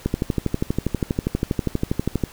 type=click train; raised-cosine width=3 ms; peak=-7 dBFS; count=28; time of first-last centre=0.06-2.237 s; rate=12.4 Hz; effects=pink hiss -44 dBFS RMS until 2.32 s